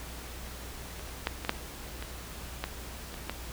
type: clicks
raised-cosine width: 0.3 ms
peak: -29 / -11 / -19 / -9 / -21 / -15 / -25 / -16 dBFS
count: 8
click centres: 0.995 / 1.271 / 1.449 / 1.494 / 2.025 / 2.64 / 3.142 / 3.296 s
effects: added 60 Hz sine -44 dBFS peak until 3.52 s + pink hiss -44 dBFS RMS until 3.52 s